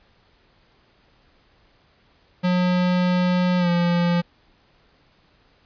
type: tone with pitch glide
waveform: square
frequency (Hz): 180.2 to 173.56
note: F#3 to F3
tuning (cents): -45 to -10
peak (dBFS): -18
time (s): 2.43-4.22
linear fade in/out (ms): 20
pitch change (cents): -65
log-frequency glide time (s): 3.58-3.69
effects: pink hiss -59 dBFS RMS until 5.65 s + resampled to 11025 Hz